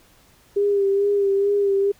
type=tone with vibrato; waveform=sine; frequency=400 Hz; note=G4; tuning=35 cents sharp; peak=-16 dBFS; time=0.56-1.92 s; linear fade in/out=10 ms; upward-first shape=sine; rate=2.3 Hz; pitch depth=32 cents each way; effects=pink hiss -55 dBFS RMS until 1.99 s